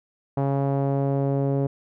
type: tone with low-pass filter sweep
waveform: sawtooth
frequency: 138.3 Hz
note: C#3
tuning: 4 cents flat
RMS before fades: -23 dBFS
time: 0.37-1.67 s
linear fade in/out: 5 ms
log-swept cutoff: 780 to 510 Hz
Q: 1.8
effects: none